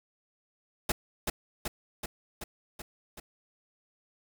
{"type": "noise with echo", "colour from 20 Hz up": "pink", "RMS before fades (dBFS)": -27, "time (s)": [0.89, 0.92], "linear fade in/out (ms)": 5, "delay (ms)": 380, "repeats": 6, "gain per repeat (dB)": -3, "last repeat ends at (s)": 3.2, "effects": []}